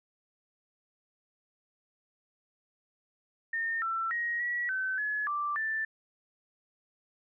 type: tone with pitch steps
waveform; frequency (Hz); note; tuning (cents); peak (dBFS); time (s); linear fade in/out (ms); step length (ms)
sine; 1824 / 1340 / 1885 / 1929 / 1530 / 1701 / 1174 / 1768; A#6 / E6 / A#6 / B6 / G6 / G#6 / D6 / A6; -38 / +28 / +19 / -41 / -42 / +41 / -1 / +8; -29; 3.53-5.85; 5; 290
effects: none